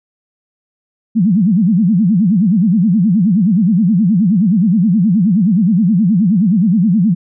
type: tone with vibrato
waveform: sine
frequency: 196 Hz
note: G3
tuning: in tune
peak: -8 dBFS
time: 1.15-7.15 s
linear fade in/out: 20 ms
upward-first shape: sine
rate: 9.5 Hz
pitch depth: 280 cents each way
effects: none